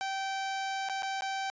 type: tone with dropouts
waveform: sawtooth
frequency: 776 Hz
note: G5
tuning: 18 cents flat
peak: -28 dBFS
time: 0.01-1.5 s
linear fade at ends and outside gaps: 0 ms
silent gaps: 0.888-0.897 / 1.023-1.031 / 1.208-1.221 s
effects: resampled to 16000 Hz